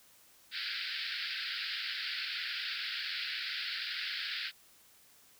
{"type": "band-pass noise", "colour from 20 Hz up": "white", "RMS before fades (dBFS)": -38, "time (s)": [0.51, 4.52], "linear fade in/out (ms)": 50, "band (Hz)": [1400, 4900], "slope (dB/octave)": 96, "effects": ["white hiss -62 dBFS RMS until 5.39 s"]}